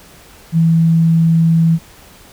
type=tone; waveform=sine; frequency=164.3 Hz; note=E3; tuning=5 cents flat; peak=-8 dBFS; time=0.52-1.79 s; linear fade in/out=50 ms; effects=pink hiss -42 dBFS RMS until 2.32 s